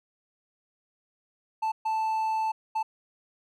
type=tone bursts at uneven times; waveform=triangle; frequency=880 Hz; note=A5; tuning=in tune; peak=-23 dBFS; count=3; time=1.62-1.72 / 1.85-2.52 / 2.75-2.83 s; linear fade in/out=10 ms; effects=none